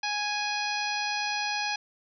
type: harmonic tone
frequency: 830.6 Hz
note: G#5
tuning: in tune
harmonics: 1 / 2 / 3 / 4 / 5 / 6 / 7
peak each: -32 / -35 / -33 / -40 / -37 / -37 / -42 dBFS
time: 0.03-1.76 s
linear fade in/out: 5 ms
effects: none